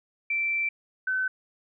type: tone pair in turn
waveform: sine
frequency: 2340 / 1520.4 Hz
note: D7 / F#6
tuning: -7 / +47 cents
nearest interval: perfect fifth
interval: 746 cents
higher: first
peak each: -24 / -24 dBFS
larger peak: neither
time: 0.3-0.69 / 1.07-1.28 s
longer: first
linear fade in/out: 5 ms
effects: none